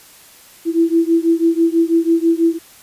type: beating tone pair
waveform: sine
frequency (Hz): 329.6 / 335.7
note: E4 / E4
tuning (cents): 0 / +32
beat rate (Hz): 6.1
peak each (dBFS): -14 / -15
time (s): 0.65-2.59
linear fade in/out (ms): 50
effects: white hiss -44 dBFS RMS until 2.82 s + resampled to 32000 Hz